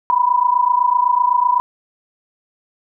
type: tone pair together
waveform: sine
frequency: 972.1 / 1000 Hz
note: B5 / B5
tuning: -28 / +21 cents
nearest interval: unison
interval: 49 cents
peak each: -15 dBFS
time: 0.1-1.6 s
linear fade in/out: 0 ms
effects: none